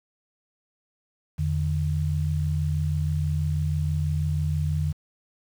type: tone pair together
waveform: sine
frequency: 84.43 / 150.6 Hz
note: E2 / D3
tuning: +42 / +44 cents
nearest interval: minor seventh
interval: 1002 cents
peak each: -25 dBFS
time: 1.38-4.93 s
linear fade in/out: 20 ms
effects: 8-bit